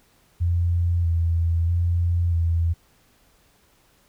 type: tone with vibrato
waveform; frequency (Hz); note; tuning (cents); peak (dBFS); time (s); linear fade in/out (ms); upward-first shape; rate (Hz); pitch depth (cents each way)
sine; 85; F2; -46; -18; 0.4-2.74; 20; square; 0.78; 26
effects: pink hiss -60 dBFS RMS until 4.08 s